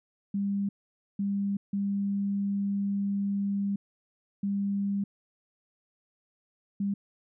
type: tone bursts at uneven times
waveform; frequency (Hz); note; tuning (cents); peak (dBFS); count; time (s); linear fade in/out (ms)
sine; 199.7; G3; +32; -26; 5; 0.34-0.69 / 1.19-1.57 / 1.73-3.76 / 4.43-5.04 / 6.8-6.94; 5
effects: none